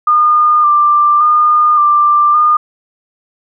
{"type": "tone with vibrato", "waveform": "sine", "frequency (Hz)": 1200, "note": "D6", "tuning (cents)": 37, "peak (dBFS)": -6, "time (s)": [0.07, 2.57], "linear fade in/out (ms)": 5, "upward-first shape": "square", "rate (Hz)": 0.88, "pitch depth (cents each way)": 24, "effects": []}